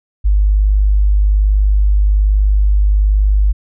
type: tone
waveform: sine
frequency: 50.6 Hz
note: G#1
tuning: 44 cents flat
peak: -8 dBFS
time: 0.24-3.53 s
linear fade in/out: 20 ms
effects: none